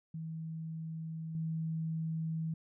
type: tone with level steps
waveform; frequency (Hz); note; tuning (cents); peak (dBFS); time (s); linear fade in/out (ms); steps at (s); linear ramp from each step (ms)
sine; 161.1; E3; -39; -38 / -33; 0.14-2.54; 5; 1.35; 2
effects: none